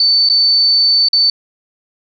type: tone with dropouts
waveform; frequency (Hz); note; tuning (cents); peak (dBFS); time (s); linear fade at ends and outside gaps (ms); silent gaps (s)
sine; 4525; C#8; +35; -8; 0-1.3; 2; 0.289-0.298 / 1.086-1.131
effects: none